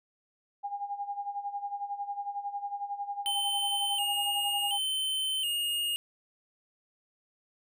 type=tone with tremolo; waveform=sine; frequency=810 Hz; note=G#5; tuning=43 cents flat; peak=-30 dBFS; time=0.63-4.79 s; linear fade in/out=20 ms; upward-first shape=sine; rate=11 Hz; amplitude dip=75%
type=tone with vibrato; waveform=square; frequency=2960 Hz; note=F#7; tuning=in tune; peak=-29 dBFS; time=3.26-5.96 s; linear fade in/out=0 ms; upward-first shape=square; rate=0.69 Hz; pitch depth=66 cents each way
effects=none